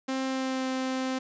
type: tone with pitch glide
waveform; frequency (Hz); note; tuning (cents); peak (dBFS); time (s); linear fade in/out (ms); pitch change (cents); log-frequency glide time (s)
sawtooth; 264.1 to 260.6; C4 to C4; +16 to -7; -24; 0.08-1.19; 10; -23; 0.25-0.67
effects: resampled to 16000 Hz + 10-bit